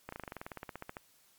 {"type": "slowing click train", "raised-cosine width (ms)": 0.5, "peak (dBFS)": -26, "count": 18, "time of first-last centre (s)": [0.09, 0.969], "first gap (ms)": 34, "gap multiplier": 1.05, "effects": ["white hiss -66 dBFS RMS until 1.38 s", "MP3 96 kbps"]}